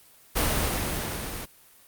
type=noise with level ramp; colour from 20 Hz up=pink; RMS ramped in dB=-23 to -35 dBFS; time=0.35-1.46 s; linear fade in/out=20 ms; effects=white hiss -55 dBFS RMS until 1.87 s + Opus 32 kbps